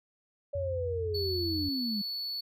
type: linear sweep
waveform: sine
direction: down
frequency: 572 to 197.5 Hz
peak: -31 dBFS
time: 0.53-2.02 s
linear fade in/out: 10 ms
type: tone with vibrato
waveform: sine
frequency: 87.31 Hz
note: F2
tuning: in tune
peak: -34 dBFS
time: 0.55-1.69 s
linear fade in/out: 5 ms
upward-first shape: sine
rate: 20 Hz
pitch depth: 150 cents each way
type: tone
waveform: triangle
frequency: 4435 Hz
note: C#8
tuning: in tune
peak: -32 dBFS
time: 1.14-2.41 s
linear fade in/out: 10 ms
effects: none